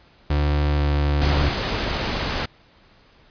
35% pulse tone with pitch glide, 73.42 to 72.66 Hz, D2 to D2, 0 to -18 cents, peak -16 dBFS, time 0.3-1.49 s, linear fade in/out 5 ms, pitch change -18 cents, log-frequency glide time 0.73-0.83 s
pink noise, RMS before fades -24 dBFS, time 1.21-2.46 s, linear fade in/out 10 ms
effects pink hiss -54 dBFS RMS until 3.3 s + resampled to 11025 Hz

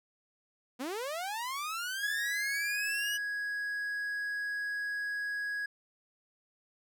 sawtooth linear sweep, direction up, 232.8 to 2960 Hz, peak -31 dBFS, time 0.79-3.18 s, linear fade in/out 20 ms
triangle tone, 1661.2 Hz, G#6, in tune, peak -31 dBFS, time 2.03-5.66 s, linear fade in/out 5 ms
effects none

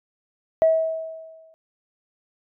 sine tone with exponential decay, 645 Hz, E5, 38 cents flat, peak -11 dBFS, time 0.62-1.54 s, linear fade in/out 0 ms, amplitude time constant 200 ms, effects tanh soft clip ceiling -8 dBFS

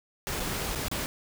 pink noise with dropouts, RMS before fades -32 dBFS, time 0.27-1.06 s, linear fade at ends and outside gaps 0 ms, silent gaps 0.397-0.402 / 0.75-0.757 / 0.883-0.914 s, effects none

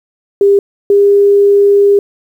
sine tone pair in turn, 400 / 403 Hz, G4 / G4, +35 / +48 cents, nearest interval unison, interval 13 cents, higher second, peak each -4 dBFS, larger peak neither, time 0.41-0.59 / 0.9-1.99 s, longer second, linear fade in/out 2 ms, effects 7-bit

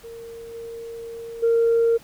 sine tone with level steps, 461.7 Hz, A#4, 17 cents flat, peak -35 / -32 / -14 dBFS, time 0.03-1.98 s, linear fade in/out 20 ms, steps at 0.53 / 1.42 s, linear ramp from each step 20 ms, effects tanh soft clip ceiling -12 dBFS + pink hiss -50 dBFS RMS until 2.03 s

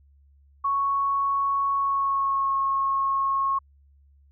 sine tone with pitch glide, 1108.7 to 1090.3 Hz, C#6 to C#6, 0 to -29 cents, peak -21 dBFS, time 0.64-3.59 s, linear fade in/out 10 ms, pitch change -29 cents, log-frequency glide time 1.74-2.56 s, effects added 70 Hz sine -54 dBFS peak until 4.31 s

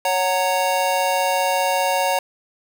square chord, F# major, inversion second, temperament just, 555 / 740 / 925 Hz, C#5 / F#5 / A#5, +2 / 0 / -14 cents, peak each -23 dBFS, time 0.05-2.19 s, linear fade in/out 2 ms, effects none

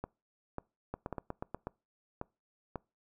two click trains, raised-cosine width 1 ms, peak -23 / -23 dBFS, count 6 / 6, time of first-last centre 0.94-1.546 / 0.04-2.757 s, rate 8.25 / 1.84 Hz, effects noise-tail reverb RT60 0.3 s tail -25 dB re dry

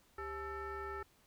sine tone with frequency modulation, 861 Hz, A5, 38 cents flat, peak -39 dBFS, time 0.18-1.03 s, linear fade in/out 5 ms, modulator 465 Hz, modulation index 1.8, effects tanh soft clip ceiling -36 dBFS + pink hiss -69 dBFS RMS until 1.26 s

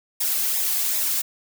blue noise with flanger, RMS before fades -23 dBFS, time 0.2-1.22 s, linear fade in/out 10 ms, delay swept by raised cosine 0.67 to 2.17 ms, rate 2.6 Hz, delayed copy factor -0.5, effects none

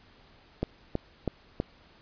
click train, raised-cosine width 2 ms, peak -14 dBFS, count 4, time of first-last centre 0.63-1.601 s, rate 3.09 Hz, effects pink hiss -58 dBFS RMS until 2.01 s + resampled to 11025 Hz

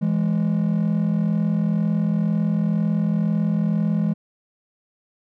triangle tone pair together, 165.66 / 207.7 Hz, E3 / G#3, +9 / 0 cents, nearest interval major third, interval 391 cents, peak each -18 dBFS, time 0.01-4.14 s, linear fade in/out 20 ms, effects tanh soft clip ceiling -12 dBFS

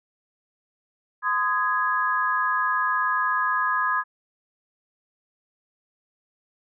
sine chord, Ab major, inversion first, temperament equal with one note detuned, 1025 / 1244.5 / 1661.2 Hz, C6 / Eb6 / Ab6, -36 / 0 / 0 cents, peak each -25 dBFS, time 1.22-4.04 s, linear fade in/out 50 ms, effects none

